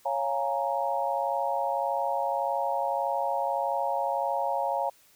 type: chord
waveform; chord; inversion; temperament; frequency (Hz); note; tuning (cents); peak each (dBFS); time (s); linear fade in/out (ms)
sine; Bb minor seventh; first; equal; 554.4 / 698.5 / 830.6 / 932.3; Db5 / F5 / Ab5 / Bb5; 0 / 0 / 0 / 0; -31; 0.05-4.9; 10
effects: white hiss -60 dBFS RMS until 5.15 s